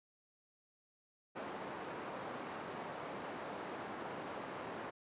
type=band-pass noise; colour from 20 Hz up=white; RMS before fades=-45 dBFS; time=1.35-4.91 s; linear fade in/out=20 ms; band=180 to 1000 Hz; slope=12 dB/octave; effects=resampled to 8000 Hz